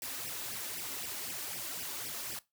white noise with flanger, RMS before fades -40 dBFS, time 0.02-2.39 s, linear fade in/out 2 ms, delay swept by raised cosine 0.36 to 3.46 ms, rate 3.9 Hz, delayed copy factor +0.9, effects noise-tail reverb RT60 0.2 s tail -19 dB re dry + high-pass 80 Hz 12 dB/octave

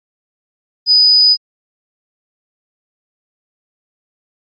sine tone, 4978 Hz, D#8, in tune, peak -6 dBFS, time 0.86-1.37 s, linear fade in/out 50 ms, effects Opus 32 kbps

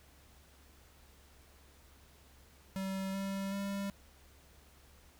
square tone with pitch steps, 192.1 / 195.12 / 198.19 Hz, G3 / G3 / G3, -35 / -8 / +19 cents, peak -36 dBFS, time 2.76-3.9 s, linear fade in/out 0 ms, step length 380 ms, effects added 69 Hz sine -62 dBFS peak until 5.19 s + pink hiss -63 dBFS RMS until 5.19 s

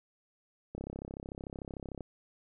click train, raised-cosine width 2 ms, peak -27 dBFS, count 43, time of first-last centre 0.75-2.007 s, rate 33.4 Hz, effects none

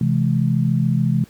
sine chord, C augmented, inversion none, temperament equal with one note detuned, 130.81 / 164.81 / 211.5 Hz, C3 / E3 / G#3, 0 / 0 / +32 cents, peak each -18 / -19 / -21 dBFS, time 0.01-1.24 s, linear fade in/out 2 ms, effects pink hiss -51 dBFS RMS until 1.29 s + high-pass 80 Hz 12 dB/octave

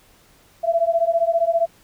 sine beating tone pair, 663 / 678 Hz, E5 / E5, +10 / +49 cents, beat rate 15 Hz, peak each -19 dBFS, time 0.63-1.67 s, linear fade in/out 20 ms, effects pink hiss -54 dBFS RMS until 1.83 s

